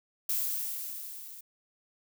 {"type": "noise with level ramp", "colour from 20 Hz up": "violet", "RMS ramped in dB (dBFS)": [-29, -47], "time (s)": [0.29, 1.41], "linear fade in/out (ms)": 5, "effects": []}